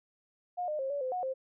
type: tone with pitch steps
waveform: sine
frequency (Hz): 716 / 607 / 535 / 571 / 514 / 729 / 526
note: F5 / D#5 / C5 / D5 / C5 / F#5 / C5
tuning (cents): +43 / -43 / +38 / -49 / -31 / -26 / +9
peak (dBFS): -31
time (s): 0.57-1.34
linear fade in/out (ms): 20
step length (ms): 110
effects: none